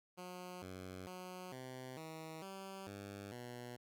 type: tone with pitch steps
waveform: 10% pulse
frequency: 180.6 / 92.8 / 182.8 / 128.8 / 159.6 / 193.2 / 100 / 122.2 Hz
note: F#3 / F#2 / F#3 / C3 / D#3 / G3 / G2 / B2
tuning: -42 / +6 / -21 / -27 / +44 / -25 / +35 / -18 cents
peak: -39 dBFS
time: 0.17-3.77 s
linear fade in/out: 20 ms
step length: 450 ms
effects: none